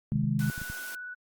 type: chord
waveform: sine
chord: Ab major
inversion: first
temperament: equal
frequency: 130.81 / 155.56 / 207.7 Hz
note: C3 / Eb3 / Ab3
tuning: 0 / 0 / 0 cents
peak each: -29 dBFS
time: 0.12-0.5 s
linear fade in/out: 0 ms
type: clicks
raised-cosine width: 5 ms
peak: -27 dBFS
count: 5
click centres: 0.159 / 0.241 / 0.579 / 0.617 / 0.7 s
type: high-pass noise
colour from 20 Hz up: white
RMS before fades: -43 dBFS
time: 0.39-0.95 s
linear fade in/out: 2 ms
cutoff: 220 Hz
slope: 12 dB/octave
type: tone with vibrato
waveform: sine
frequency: 1480 Hz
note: F#6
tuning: in tune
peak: -37 dBFS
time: 0.4-1.15 s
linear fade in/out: 20 ms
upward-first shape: triangle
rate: 18 Hz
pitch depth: 17 cents each way
effects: Opus 48 kbps